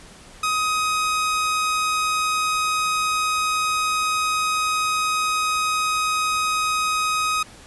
sawtooth tone, 1258 Hz, D#6, 19 cents sharp, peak -16 dBFS, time 0.43-7.43 s, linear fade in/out 5 ms, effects pink hiss -45 dBFS RMS until 7.66 s + resampled to 24000 Hz

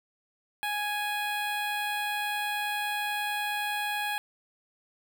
15% pulse tone with notch filter, 830.6 Hz, G#5, in tune, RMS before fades -31 dBFS, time 0.63-4.18 s, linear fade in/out 0 ms, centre 6600 Hz, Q 1.3, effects none

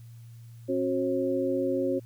sine tone cluster, 270.2 / 364.8 / 539 Hz, C#4 / F#4 / C#5, -44 / -24 / -49 cents, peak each -29 dBFS, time 0.68-2 s, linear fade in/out 20 ms, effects added 116 Hz sine -44 dBFS peak until 2.05 s + white hiss -64 dBFS RMS until 2.05 s

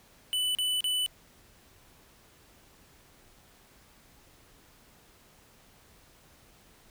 square tone bursts, 2988 Hz, F#7, 16 cents sharp, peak -27 dBFS, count 3, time 0.33-1.062 s, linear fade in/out 0 ms, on 220 ms, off 36 ms, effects pink hiss -59 dBFS RMS until 6.9 s

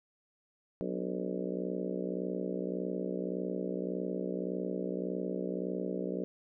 harmonic tone with a mistuned harmonic, 61.74 Hz, B1, in tune, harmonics 3 / 4 / 5 / 6 / 7 / 8 / 9 / 10, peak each -38 / -43 / -41 / -40 / -40 / -42 / -44 / -47 dBFS, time 0.81-6.24 s, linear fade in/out 0 ms, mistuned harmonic 5, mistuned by -90 cents, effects none

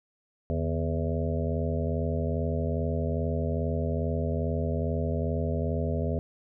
harmonic tone with a mistuned harmonic, 82.41 Hz, E2, in tune, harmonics 1 / 2 / 3 / 5 / 6 / 7 / 8, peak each -29 / -32 / -34 / -36 / -37 / -37 / -38 dBFS, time 0.5-6.19 s, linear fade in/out 0 ms, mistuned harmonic 2, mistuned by -110 cents, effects none

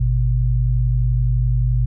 sine tone pair together, 51.93 / 123.5 Hz, G#1 / B2, +1 / 0 cents, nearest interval octave + minor third, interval 1499 cents, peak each -17 dBFS, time 0-1.86 s, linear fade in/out 10 ms, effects none

